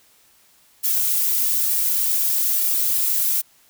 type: noise with flanger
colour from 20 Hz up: violet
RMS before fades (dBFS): -20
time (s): 0.83-3.42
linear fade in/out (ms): 20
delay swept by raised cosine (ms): 1.9 to 3.4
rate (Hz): 1.1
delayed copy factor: -0.85
effects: white hiss -56 dBFS RMS until 3.69 s